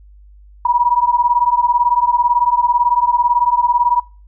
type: beating tone pair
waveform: sine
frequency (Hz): 955 / 973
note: A#5 / B5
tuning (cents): +42 / -26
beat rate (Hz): 18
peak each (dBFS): -14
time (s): 0.65-4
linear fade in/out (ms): 5
effects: noise-tail reverb RT60 0.4 s tail -25 dB re dry + added 50 Hz sine -40 dBFS peak until 4.27 s